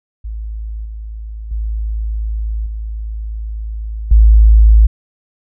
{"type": "tone with level steps", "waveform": "sine", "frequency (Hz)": 54.1, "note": "A1", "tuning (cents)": -29, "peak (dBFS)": [-21, -24, -16, -20, -3], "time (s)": [0.24, 4.87], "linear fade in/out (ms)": 10, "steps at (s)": [0.85, 1.51, 2.66, 4.11], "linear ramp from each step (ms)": 5, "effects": []}